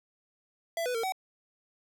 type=tone with pitch steps; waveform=square; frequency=668 / 496.2 / 456 / 757 Hz; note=E5 / B4 / A#4 / F#5; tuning=+23 / +8 / -38 / +39 cents; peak=-30 dBFS; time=0.77-1.122 s; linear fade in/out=2 ms; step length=88 ms; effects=10-bit

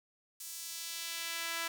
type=tone with high-pass filter sweep; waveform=sawtooth; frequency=332.7 Hz; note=E4; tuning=16 cents sharp; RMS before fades=-40 dBFS; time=0.4-1.68 s; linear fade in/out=5 ms; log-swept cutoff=7800 to 1400 Hz; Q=0.85; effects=none

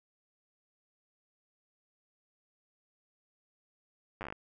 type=slowing click train; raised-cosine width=0.5 ms; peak=-25 dBFS; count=9; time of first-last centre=4.21-4.325 s; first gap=9 ms; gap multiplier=1.13; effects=none

